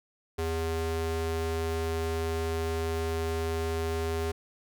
square ring-modulated tone, 163.2 Hz, E3, 17 cents flat, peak -26 dBFS, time 0.38-4.32 s, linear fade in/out 10 ms, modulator 244 Hz, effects none

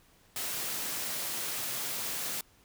white high-pass noise, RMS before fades -35 dBFS, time 0.36-2.41 s, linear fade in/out 2 ms, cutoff 100 Hz, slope 24 dB/octave, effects pink hiss -63 dBFS RMS until 2.64 s

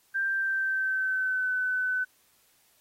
sine tone with pitch glide, 1579 to 1508.6 Hz, G6 to F#6, +12 to +33 cents, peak -25 dBFS, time 0.14-2.05 s, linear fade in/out 20 ms, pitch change -79 cents, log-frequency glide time 0.28-1.52 s, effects white hiss -65 dBFS RMS until 2.8 s + AAC 48 kbps

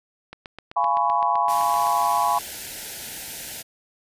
click train, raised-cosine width 0.3 ms, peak -21 dBFS, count 13, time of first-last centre 0.33-1.868 s, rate 7.8 Hz
sine chord, C# dominant seventh, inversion first, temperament just, 693 / 831.5 / 997.9 / 1108.7 Hz, E#5 / G#5 / B5 / C#6, -14 / +2 / +18 / 0 cents, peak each -26 / -23 / -22 / -25 dBFS, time 0.76-2.39 s, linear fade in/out 10 ms
white band-stop noise, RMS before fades -34 dBFS, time 1.48-3.63 s, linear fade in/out 20 ms, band 930 to 1400 Hz, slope 96 dB/octave
effects resampled to 32000 Hz

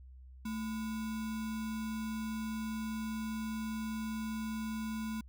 sine tone with sample-and-hold, 220 Hz, A3, in tune, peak -35 dBFS, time 0.45-5.21 s, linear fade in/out 5 ms, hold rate 1225 Hz, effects added 64 Hz sine -50 dBFS peak until 5.28 s

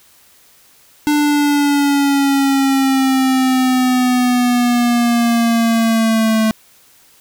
square exponential sweep, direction down, 296.9 to 218.8 Hz, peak -12 dBFS, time 1.07-6.51 s, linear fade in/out 0 ms, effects white hiss -49 dBFS RMS until 7.2 s

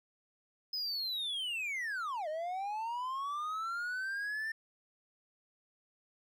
triangle linear two-way sweep, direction down then up, 5100 to 602 to 1801 Hz, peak -33 dBFS, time 0.73-4.52 s, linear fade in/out 5 ms, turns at 2.28 s, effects none

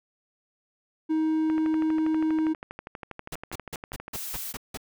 triangle tone, 315.2 Hz, D#4, 23 cents sharp, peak -20 dBFS, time 1.09-2.54 s, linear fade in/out 20 ms
click train, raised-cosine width 0.5 ms, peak -22 dBFS, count 33, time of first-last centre 1.5-4.081 s, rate 12.4 Hz
pink noise bursts, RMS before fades -35 dBFS, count 8, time 3.32-4.774 s, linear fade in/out 5 ms, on 33 ms, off 170 ms
blue noise, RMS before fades -35 dBFS, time 4.13-4.53 s, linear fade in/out 20 ms
effects none

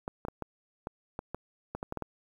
clicks, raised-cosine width 1 ms, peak -21 dBFS, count 12, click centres 0.079 / 0.251 / 0.284 / 0.423 / 0.871 / 1.191 / 1.346 / 1.75 / 1.829 / 1.924 / 1.973 / 2.023 s, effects 9-bit

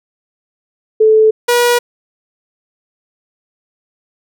sine / sawtooth tone pair in turn, 436.1 / 482.4 Hz, A4 / B4, -15 / -41 cents, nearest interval major second, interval 174 cents, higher second, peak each -5 dBFS, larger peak neither, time 1-1.31 / 1.48-1.79 s, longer neither, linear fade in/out 10 ms, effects none

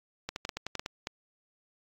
clicks, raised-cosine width 0.2 ms, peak -17 dBFS, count 10, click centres 0.29 / 0.361 / 0.451 / 0.492 / 0.57 / 0.666 / 0.753 / 0.795 / 0.861 / 1.071 s, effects AAC 48 kbps

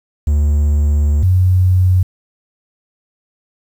triangle / sine tone pair in turn, 73.6 / 92.01 Hz, D2 / F#2, +4 / -9 cents, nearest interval major third, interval 387 cents, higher second, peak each -8 dBFS, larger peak neither, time 0.27-1.23 / 1.23-2.03 s, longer first, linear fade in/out 5 ms, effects 7-bit

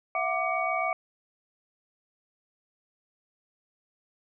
sine tone cluster, 666 / 733 / 1180 / 2252 Hz, E5 / F#5 / D6 / C#7, +18 / -16 / +8 / +27 cents, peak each -31 dBFS, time 0.15-0.93 s, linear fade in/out 2 ms, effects none

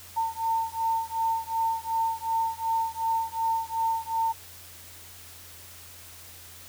sine beating tone pair, 903 / 905.7 Hz, A5 / A5, +45 / +50 cents, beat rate 2.7 Hz, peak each -28 dBFS, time 0.16-4.33 s, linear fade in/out 20 ms, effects added 87 Hz sine -53 dBFS peak until 6.68 s + white hiss -47 dBFS RMS until 6.68 s

